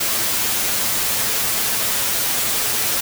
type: noise with comb filter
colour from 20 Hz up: white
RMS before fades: -20 dBFS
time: 0-3.01 s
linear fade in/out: 10 ms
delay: 9.1 ms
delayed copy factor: +0.6
effects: none